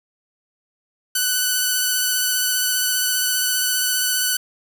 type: tone with vibrato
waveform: 5% pulse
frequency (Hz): 1495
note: F#6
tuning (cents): +17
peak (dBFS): -7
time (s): 1.15-4.37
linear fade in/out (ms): 5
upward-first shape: sine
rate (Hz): 15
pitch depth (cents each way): 14
effects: 7-bit